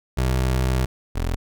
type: tone pair in turn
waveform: 25% pulse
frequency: 64 / 42.65 Hz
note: C2 / F1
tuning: -38 / -40 cents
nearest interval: perfect fifth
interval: 702 cents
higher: first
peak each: -15 / -18 dBFS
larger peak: first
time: 0.17-0.86 / 1.15-1.36 s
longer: first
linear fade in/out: 10 ms
effects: none